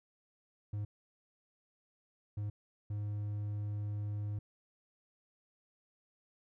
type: tone bursts at uneven times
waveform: triangle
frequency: 103.83 Hz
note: G#2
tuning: in tune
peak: -33 dBFS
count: 3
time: 0.73-0.85 / 2.37-2.5 / 2.9-4.39 s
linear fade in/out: 5 ms
effects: none